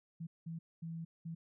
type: tone bursts at uneven times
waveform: sine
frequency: 164.81 Hz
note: E3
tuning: in tune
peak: -40 dBFS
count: 4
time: 0.2-0.27 / 0.46-0.59 / 0.82-1.05 / 1.25-1.35 s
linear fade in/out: 10 ms
effects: none